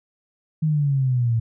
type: exponential sweep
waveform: sine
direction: down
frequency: 159 to 112.2 Hz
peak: -17 dBFS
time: 0.62-1.4 s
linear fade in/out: 10 ms
effects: none